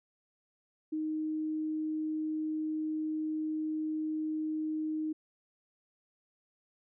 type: tone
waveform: sine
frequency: 311.1 Hz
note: D#4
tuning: in tune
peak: -31 dBFS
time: 0.92-5.13 s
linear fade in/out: 10 ms
effects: none